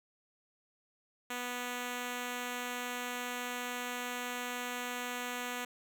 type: tone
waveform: 5% pulse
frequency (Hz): 245.9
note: B3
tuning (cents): -7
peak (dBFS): -25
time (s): 1.3-5.65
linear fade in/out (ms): 5
effects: none